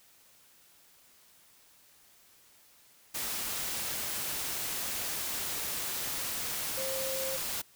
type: tone in noise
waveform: sine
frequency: 530 Hz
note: C5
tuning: 22 cents sharp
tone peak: -35 dBFS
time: 6.77-7.37 s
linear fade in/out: 10 ms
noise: white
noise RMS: -35 dBFS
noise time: 3.14-7.62 s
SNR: -3 dB
effects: white hiss -61 dBFS RMS until 7.75 s